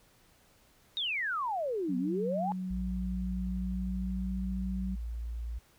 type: exponential two-way sweep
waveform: sine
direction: down then up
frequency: 3806 to 242.3 to 870 Hz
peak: -30 dBFS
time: 0.97-2.52 s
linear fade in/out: 0 ms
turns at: 1.97 s
type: tone with pitch glide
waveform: sine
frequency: 185 to 188.78 Hz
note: F#3 to F#3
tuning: 0 to +35 cents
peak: -33 dBFS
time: 1.88-4.96 s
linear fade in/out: 20 ms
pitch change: +35 cents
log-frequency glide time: 3.46-4.42 s
type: tone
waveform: sine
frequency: 57.8 Hz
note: A#1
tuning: 14 cents flat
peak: -34 dBFS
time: 2.7-5.59 s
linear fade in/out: 10 ms
effects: pink hiss -64 dBFS RMS until 5.78 s